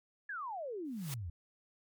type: exponential sweep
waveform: sine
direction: down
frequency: 1742 to 77.78 Hz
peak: -38 dBFS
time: 0.29-1.3 s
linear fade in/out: 5 ms
type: noise with exponential growth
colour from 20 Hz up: white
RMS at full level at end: -40 dBFS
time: 0.85-1.14 s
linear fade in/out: 1 ms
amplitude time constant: 61 ms
effects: MP3 96 kbps